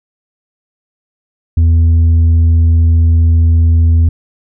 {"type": "tone with tanh clipping", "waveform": "triangle", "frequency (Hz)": 82.41, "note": "E2", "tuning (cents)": 0, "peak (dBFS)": -6, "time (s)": [1.57, 4.09], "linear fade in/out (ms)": 5, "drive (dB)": 8, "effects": []}